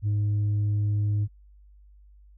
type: tone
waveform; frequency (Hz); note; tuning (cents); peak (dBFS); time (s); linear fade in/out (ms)
sine; 103.83; G#2; 0; -19; 0.02-1.28; 50
effects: tanh soft clip ceiling -21 dBFS + added 50 Hz sine -50 dBFS peak until 2.37 s